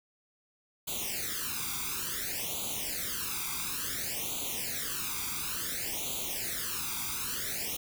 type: noise with flanger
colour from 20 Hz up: white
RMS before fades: -35 dBFS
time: 0.87-7.77 s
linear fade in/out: 10 ms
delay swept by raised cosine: 0.28 to 0.85 ms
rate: 0.57 Hz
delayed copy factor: +0.95
effects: none